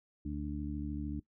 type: harmonic tone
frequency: 73.42 Hz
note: D2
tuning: in tune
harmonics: 1 / 2 / 3 / 4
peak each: -40 / -43 / -42 / -39 dBFS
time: 0.25-1.2 s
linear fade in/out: 5 ms
effects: noise-tail reverb RT60 0.1 s tail -19 dB re dry

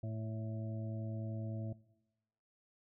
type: harmonic tone with a mistuned harmonic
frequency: 110 Hz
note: A2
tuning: in tune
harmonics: 1 / 2 / 3 / 5 / 6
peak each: -38 / -47 / -51 / -53 / -51 dBFS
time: 0.03-1.73 s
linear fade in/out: 5 ms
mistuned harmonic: 5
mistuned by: +21 cents
effects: noise-tail reverb RT60 1.0 s tail -21 dB re dry

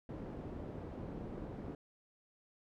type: low-pass noise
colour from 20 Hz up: white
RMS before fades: -45 dBFS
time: 0.09-1.75 s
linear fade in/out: 2 ms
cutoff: 350 Hz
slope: 12 dB/octave
effects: none

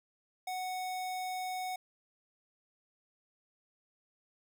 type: tone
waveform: square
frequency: 740 Hz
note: F#5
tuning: in tune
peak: -36 dBFS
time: 0.47-1.76 s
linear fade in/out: 5 ms
effects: none

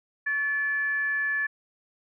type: tone with frequency modulation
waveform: sine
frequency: 1730 Hz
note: A6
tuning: 30 cents flat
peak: -24 dBFS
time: 0.26-1.47 s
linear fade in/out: 10 ms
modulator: 608 Hz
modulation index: 0.25
effects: none

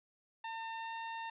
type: tone with pitch glide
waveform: sawtooth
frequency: 904 to 909.2 Hz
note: A5 to A#5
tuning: +47 to -43 cents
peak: -36 dBFS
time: 0.44-1.3 s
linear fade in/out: 5 ms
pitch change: +10 cents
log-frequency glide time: 0.77-0.93 s
effects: resampled to 8000 Hz

